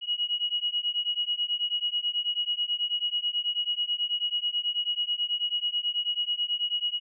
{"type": "beating tone pair", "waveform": "sine", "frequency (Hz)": [2900, 2909.2], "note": ["F#7", "F#7"], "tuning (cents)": [-35, -30], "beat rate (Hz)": 9.2, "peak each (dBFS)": -29, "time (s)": [0.01, 7], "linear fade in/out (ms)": 50, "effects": []}